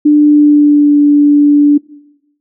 sine tone with pitch glide, 297.1 to 291.2 Hz, D4 to D4, +20 to -15 cents, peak -3 dBFS, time 0.05-1.78 s, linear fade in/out 10 ms, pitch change -35 cents, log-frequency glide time 0.18-0.99 s, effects noise-tail reverb RT60 1.0 s tail -22 dB re dry

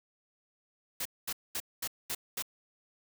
white noise bursts, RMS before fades -35 dBFS, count 6, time 1-2.424 s, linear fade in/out 5 ms, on 54 ms, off 220 ms, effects none

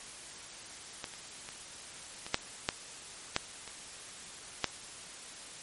clicks, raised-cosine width 0.2 ms, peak -19 / -29 / -25 / -23 / -8 / -10 / -9 / -26 / -9 dBFS, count 9, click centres 1.042 / 1.138 / 1.489 / 2.265 / 2.344 / 2.689 / 3.364 / 3.677 / 4.643 s, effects white hiss -47 dBFS RMS until 5.62 s + MP3 48 kbps

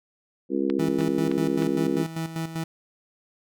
harmonic tone, 68.2 Hz, C#2, 28 cents flat, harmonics 3 / 4 / 5 / 6 / 7, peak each -30 / -26 / -26 / -32 / -32 dBFS, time 0.49-2.06 s, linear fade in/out 50 ms
click train, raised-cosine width 0.3 ms, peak -18 dBFS, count 4, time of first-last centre 0.7-1.623 s, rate 3.25 Hz
30% pulse tone with tremolo, 162.9 Hz, E3, 20 cents flat, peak -24 dBFS, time 0.79-2.64 s, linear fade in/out 5 ms, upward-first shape square, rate 5.1 Hz, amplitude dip 65%
effects none

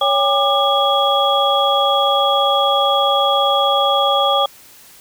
sine tone cluster, 559 / 801 / 1194 / 3329 Hz, C#5 / G5 / D6 / G#7, +14 / +37 / +28 / +3 cents, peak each -18 dBFS, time 0.01-4.46 s, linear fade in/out 5 ms, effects white hiss -44 dBFS RMS until 5 s

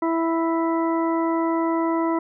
harmonic tone, 329.6 Hz, E4, in tune, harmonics 1 / 2 / 3 / 4 / 6, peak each -21 / -28 / -26 / -33 / -38 dBFS, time 0.02-2.19 s, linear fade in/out 5 ms, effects none

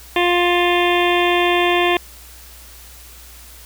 harmonic tone with a mistuned harmonic, 351.9 Hz, F4, 13 cents sharp, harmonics 1 / 2 / 3 / 5 / 6 / 7 / 8 / 9 / 10, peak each -17 / -20 / -22 / -24 / -25 / -25 / -26 / -27 / -27 dBFS, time 0.16-1.97 s, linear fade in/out 2 ms, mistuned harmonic 8, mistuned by -35 cents, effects added 60 Hz sine -42 dBFS peak until 3.65 s + white hiss -42 dBFS RMS until 3.65 s

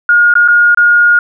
sine tone with dropouts, 1429 Hz, F6, 39 cents sharp, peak -4 dBFS, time 0.09-1.19 s, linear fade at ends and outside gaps 2 ms, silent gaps 0.339-0.353 / 0.478-0.484 / 0.747-0.773 s, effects none

